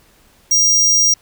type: tone with amplitude modulation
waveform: square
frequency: 5700 Hz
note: F8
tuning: 34 cents sharp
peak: -9 dBFS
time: 0.51-1.14 s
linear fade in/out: 5 ms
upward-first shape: sine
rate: 164 Hz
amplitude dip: 35%
effects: pink hiss -52 dBFS RMS until 1.21 s